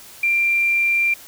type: tone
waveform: sine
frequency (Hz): 2372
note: D7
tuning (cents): +17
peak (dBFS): -15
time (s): 0.23-1.14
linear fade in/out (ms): 5
effects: white hiss -42 dBFS RMS until 1.27 s